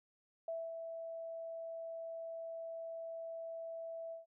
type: tone with ADSR envelope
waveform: sine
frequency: 659.3 Hz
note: E5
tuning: in tune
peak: -37 dBFS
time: 0.48-4.26 s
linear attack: 3 ms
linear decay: 230 ms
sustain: -5 dB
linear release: 140 ms
effects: none